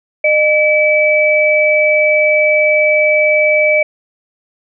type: tone pair together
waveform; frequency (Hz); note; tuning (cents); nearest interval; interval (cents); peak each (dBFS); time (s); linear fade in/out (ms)
sine; 609.2 / 2300; D#5 / D7; -37 / -37; octave + major seventh; 2300; -11; 0.24-3.83; 5
effects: none